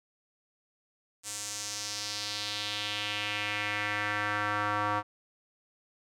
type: tone with band-pass filter sweep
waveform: square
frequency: 104 Hz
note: G#2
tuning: 3 cents sharp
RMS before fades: -33 dBFS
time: 1.23-5.03 s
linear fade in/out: 50 ms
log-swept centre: 7800 to 1100 Hz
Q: 2.3
effects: none